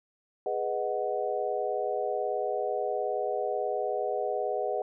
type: chord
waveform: sine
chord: G# minor seventh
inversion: none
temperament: equal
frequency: 415.3 / 493.9 / 622.3 / 740 Hz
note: G#4 / B4 / D#5 / F#5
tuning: 0 / 0 / 0 / 0 cents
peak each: -33 dBFS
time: 0.46-4.82 s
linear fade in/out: 2 ms
effects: none

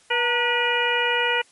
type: harmonic tone with a mistuned harmonic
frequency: 484 Hz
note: B4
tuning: 35 cents flat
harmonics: 1 / 2 / 3 / 4 / 5 / 6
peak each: -26 / -26 / -26 / -26 / -26 / -26 dBFS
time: 0.1-1.42 s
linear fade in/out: 10 ms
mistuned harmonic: 2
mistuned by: -80 cents
effects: white hiss -56 dBFS RMS until 1.51 s + MP3 48 kbps

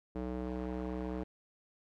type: tone with band-pass filter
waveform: square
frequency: 62.4 Hz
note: B1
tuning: 19 cents sharp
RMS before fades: -38 dBFS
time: 0.15-1.24 s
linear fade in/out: 10 ms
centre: 370 Hz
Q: 1.1
effects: AAC 48 kbps

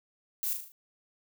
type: noise with echo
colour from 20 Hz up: violet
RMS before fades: -32 dBFS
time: 0.43-0.53 s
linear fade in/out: 0 ms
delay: 38 ms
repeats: 5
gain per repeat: -5 dB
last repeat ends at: 0.72 s
effects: none

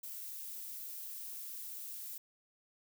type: noise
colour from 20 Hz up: violet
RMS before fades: -45 dBFS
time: 0.03-2.18 s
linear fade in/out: 5 ms
effects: none

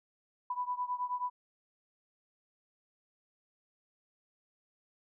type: beating tone pair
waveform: sine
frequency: 987 / 996.4 Hz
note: B5 / B5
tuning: -1 / +15 cents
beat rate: 9.4 Hz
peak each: -35 / -37 dBFS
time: 0.5-1.3 s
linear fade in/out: 5 ms
effects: none

